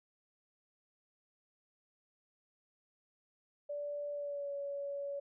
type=tone with pitch glide; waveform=sine; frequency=581 to 564.5 Hz; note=D5 to C#5; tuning=-19 to +31 cents; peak=-37 dBFS; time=3.69-5.2 s; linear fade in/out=10 ms; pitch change=-50 cents; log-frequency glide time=4.12-4.52 s; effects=none